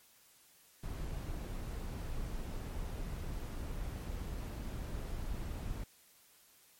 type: noise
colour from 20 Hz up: brown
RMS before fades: -40 dBFS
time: 0.83-5.84 s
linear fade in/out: 5 ms
effects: white hiss -64 dBFS RMS until 6.79 s + MP3 64 kbps